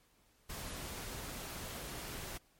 pink noise, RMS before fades -44 dBFS, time 0.49-2.38 s, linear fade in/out 10 ms, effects pink hiss -70 dBFS RMS until 2.59 s + MP3 64 kbps

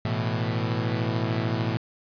sawtooth chord, A suspended second, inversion none, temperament equal, 110 / 123.47 / 164.81 Hz, A2 / B2 / E3, 0 / 0 / 0 cents, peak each -23 / -25 / -28 dBFS, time 0.05-1.77 s, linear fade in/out 0 ms, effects resampled to 11025 Hz + 9-bit

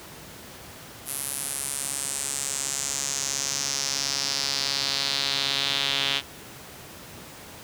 sawtooth tone with band-pass filter sweep, 138.6 Hz, C#3, in tune, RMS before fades -28 dBFS, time 1.05-6.22 s, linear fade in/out 50 ms, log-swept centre 11000 to 3300 Hz, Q 3.3, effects pink hiss -43 dBFS RMS until 7.63 s + high-pass 80 Hz 12 dB/octave

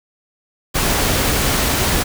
pink noise, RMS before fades -17 dBFS, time 0.74-2.04 s, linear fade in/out 20 ms, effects none

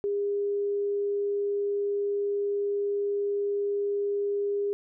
sine tone, 405.3 Hz, G#4, 42 cents flat, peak -25 dBFS, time 0.04-4.73 s, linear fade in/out 0 ms, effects none

